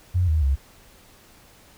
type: tone with pitch steps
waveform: sine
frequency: 89.8 / 78.18 / 68.06 Hz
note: F2 / D#2 / C#2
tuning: +49 / +9 / -31 cents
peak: -17 dBFS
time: 0.14-0.56 s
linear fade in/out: 20 ms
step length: 140 ms
effects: pink hiss -52 dBFS RMS until 1.77 s